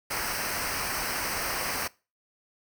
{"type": "noise with comb filter", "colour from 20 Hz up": "pink", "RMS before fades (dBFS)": -31, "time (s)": [0.1, 1.88], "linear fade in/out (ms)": 10, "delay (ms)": 0.28, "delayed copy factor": -0.75, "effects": ["noise-tail reverb RT60 0.3 s tail -22 dB re dry"]}